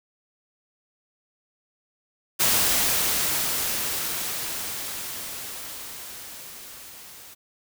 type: noise with level ramp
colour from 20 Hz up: white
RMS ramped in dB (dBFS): -20 to -45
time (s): 2.39-7.35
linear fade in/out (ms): 20
effects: none